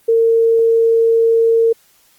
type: tone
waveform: sine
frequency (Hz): 456.3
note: A#4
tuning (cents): -37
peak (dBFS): -9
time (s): 0.08-1.73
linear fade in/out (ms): 10
effects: white hiss -53 dBFS RMS until 2.18 s + Opus 24 kbps